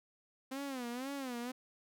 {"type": "tone with vibrato", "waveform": "sawtooth", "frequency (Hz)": 258.3, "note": "C4", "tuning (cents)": -22, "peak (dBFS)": -35, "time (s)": [0.51, 1.52], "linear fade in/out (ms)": 10, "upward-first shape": "sine", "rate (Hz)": 2, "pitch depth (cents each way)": 150, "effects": []}